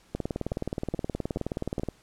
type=two click trains; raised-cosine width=2 ms; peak=-16 / -18 dBFS; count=34 / 4; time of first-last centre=0.15-1.887 / 0.52-1.797 s; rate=19 / 2.35 Hz; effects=pink hiss -60 dBFS RMS until 2.02 s + low-pass 10000 Hz 12 dB/octave